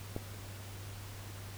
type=click; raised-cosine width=2 ms; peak=-23 dBFS; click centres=0.164 s; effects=added 99 Hz sine -45 dBFS peak until 1.57 s + pink hiss -50 dBFS RMS until 1.57 s